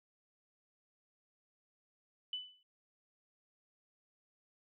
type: tone with exponential decay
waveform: sine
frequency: 2995 Hz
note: F#7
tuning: 20 cents sharp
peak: -34 dBFS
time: 2.33-2.63 s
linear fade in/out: 2 ms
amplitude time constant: 65 ms
effects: none